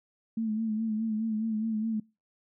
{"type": "tone with vibrato", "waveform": "sine", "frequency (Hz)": 219.8, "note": "A3", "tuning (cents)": -2, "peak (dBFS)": -27, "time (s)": [0.37, 2], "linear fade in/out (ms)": 5, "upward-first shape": "sine", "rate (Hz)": 4.8, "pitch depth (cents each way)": 51, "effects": ["noise-tail reverb RT60 0.3 s tail -26 dB re dry"]}